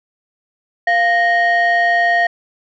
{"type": "tone pair together", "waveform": "sine", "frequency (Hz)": [696, 1862.2], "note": ["F5", "A#6"], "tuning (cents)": [-6, -2], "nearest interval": "octave + perfect fourth", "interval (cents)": 1704, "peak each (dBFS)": -12, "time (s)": [0.87, 2.27], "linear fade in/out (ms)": 5, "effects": ["tanh soft clip ceiling -8 dBFS"]}